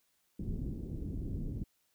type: low-pass noise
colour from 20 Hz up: pink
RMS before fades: -38 dBFS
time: 0.39-1.64 s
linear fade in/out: 5 ms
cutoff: 310 Hz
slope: 24 dB/octave
effects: white hiss -75 dBFS RMS until 1.94 s